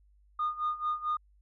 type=tone with tremolo; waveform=sine; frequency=1224 Hz; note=D#6; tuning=29 cents flat; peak=-25 dBFS; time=0.39-1.17 s; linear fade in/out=5 ms; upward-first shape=sine; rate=4.5 Hz; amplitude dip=85%; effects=tanh soft clip ceiling -24 dBFS + added 50 Hz sine -60 dBFS peak until 1.41 s